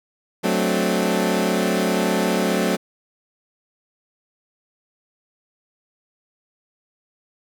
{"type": "chord", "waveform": "20% pulse", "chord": "D dominant seventh", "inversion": "first", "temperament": "equal", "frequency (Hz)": [185, 220, 261.6, 293.7], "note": ["F#3", "A3", "C4", "D4"], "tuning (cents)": [0, 0, 0, 0], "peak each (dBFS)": [-17, -18, -21, -23], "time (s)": [0.43, 2.77], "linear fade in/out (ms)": 20, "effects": []}